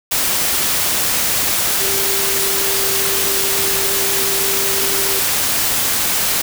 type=tone in noise; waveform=sine; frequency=392 Hz; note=G4; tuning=in tune; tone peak=-25 dBFS; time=1.8-5.2 s; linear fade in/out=10 ms; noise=white; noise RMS=-17 dBFS; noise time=0.11-6.42 s; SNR=-11 dB; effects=none